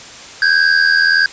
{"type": "tone pair together", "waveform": "square", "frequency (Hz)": [1554.7, 1636], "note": ["G6", "G#6"], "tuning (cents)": [-15, -26], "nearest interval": "minor second", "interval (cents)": 89, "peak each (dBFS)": -13, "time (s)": [0.42, 1.26], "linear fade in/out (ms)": 2, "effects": ["white hiss -34 dBFS RMS until 1.32 s", "resampled to 16000 Hz"]}